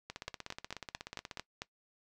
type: two click trains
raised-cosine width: 0.2 ms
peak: -24 / -21 dBFS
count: 22 / 7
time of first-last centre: 0.1-1.373 / 0.28-1.619 s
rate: 16.5 / 4.48 Hz
effects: noise-tail reverb RT60 0.1 s tail -19 dB re dry